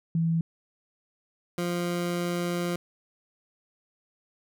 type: tone pair in turn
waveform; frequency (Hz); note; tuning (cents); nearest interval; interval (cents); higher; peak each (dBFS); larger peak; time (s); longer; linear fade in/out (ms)
sine / 20% pulse; 164.81 / 174.61; E3 / F3; 0 / 0; minor second; 100; second; -22; neither; 0.15-0.41 / 1.58-2.76; second; 2
effects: none